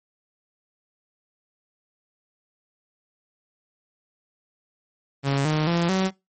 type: tone with pitch steps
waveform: sawtooth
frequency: 138.59 / 153.78 / 170.62 / 189.32 Hz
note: C#3 / D#3 / F3 / F#3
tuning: 0 / -20 / -40 / +40 cents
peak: -16 dBFS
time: 5.23-6.11 s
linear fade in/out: 50 ms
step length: 220 ms
effects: noise-tail reverb RT60 0.2 s tail -21 dB re dry + MP3 32 kbps